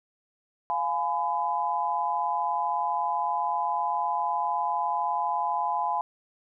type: chord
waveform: sine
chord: F diminished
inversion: none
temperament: just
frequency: 698.5 / 838.1 / 1005.8 Hz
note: F5 / Ab5 / Cb6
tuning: 0 / +16 / +31 cents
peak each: -32 / -28 / -28 dBFS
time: 0.7-6.01 s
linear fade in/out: 0 ms
effects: none